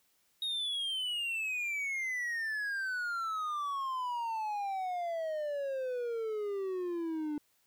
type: exponential sweep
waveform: triangle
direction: down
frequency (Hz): 3768 to 293.7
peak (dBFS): -31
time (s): 0.42-7.38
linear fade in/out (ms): 2
effects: white hiss -72 dBFS RMS until 7.66 s

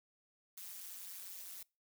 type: noise with amplitude modulation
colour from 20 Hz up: blue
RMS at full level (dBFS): -45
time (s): 0.57-1.63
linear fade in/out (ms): 5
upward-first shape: sine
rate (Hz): 185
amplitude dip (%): 90
effects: noise-tail reverb RT60 0.3 s tail -25 dB re dry

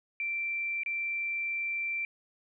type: tone with dropouts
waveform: sine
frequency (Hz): 2349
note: D7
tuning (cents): 0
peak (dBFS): -30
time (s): 0.2-2.05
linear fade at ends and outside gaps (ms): 1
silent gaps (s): 0.834-0.861
effects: none

